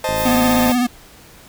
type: chord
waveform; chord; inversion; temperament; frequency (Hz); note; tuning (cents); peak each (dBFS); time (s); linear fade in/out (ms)
40% pulse; A diminished; first; equal; 523.3 / 622.3 / 880; C5 / Eb5 / A5; 0 / 0 / 0; -22; 0.04-0.72; 2
type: click train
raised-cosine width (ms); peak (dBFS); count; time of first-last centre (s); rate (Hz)
3; -15; 34; 0.09-0.698; 54.3
type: noise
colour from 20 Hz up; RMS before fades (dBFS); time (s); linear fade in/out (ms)
violet; -27; 0.14-0.77; 50
type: tone with vibrato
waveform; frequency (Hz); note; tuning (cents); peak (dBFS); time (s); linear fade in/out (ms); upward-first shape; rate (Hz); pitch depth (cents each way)
square; 245.9; B3; -7; -15; 0.25-0.87; 10; sine; 16; 43
effects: pink hiss -44 dBFS RMS until 1.48 s